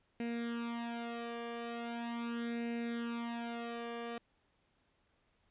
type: tone with flanger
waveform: sawtooth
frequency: 234.6 Hz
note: A#3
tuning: 11 cents sharp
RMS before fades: -40 dBFS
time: 0.2-4.18 s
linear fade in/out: 2 ms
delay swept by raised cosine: 0.44 to 1.74 ms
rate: 0.4 Hz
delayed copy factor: +0.8
effects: pink hiss -75 dBFS RMS until 5.5 s + resampled to 8000 Hz